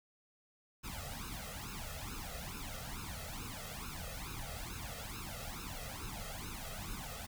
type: noise with flanger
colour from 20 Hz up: pink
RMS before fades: -44 dBFS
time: 0.83-7.27 s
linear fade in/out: 20 ms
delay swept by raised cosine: 0.76 to 1.57 ms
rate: 2.3 Hz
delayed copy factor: +1
effects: none